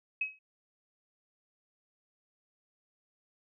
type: tone with exponential decay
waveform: sine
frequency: 2554 Hz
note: D#7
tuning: 45 cents sharp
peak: -26 dBFS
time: 0.21-0.39 s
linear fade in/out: 5 ms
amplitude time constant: 39 ms
effects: none